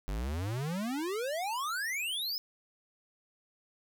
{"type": "exponential sweep", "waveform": "square", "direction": "up", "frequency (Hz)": [46, 5274], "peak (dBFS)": -33, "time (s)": [0.08, 2.38], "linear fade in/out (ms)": 0, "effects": []}